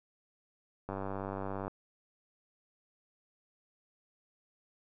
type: click train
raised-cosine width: 1 ms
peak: -24 dBFS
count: 78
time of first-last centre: 0.89-1.68 s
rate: 97.5 Hz
effects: none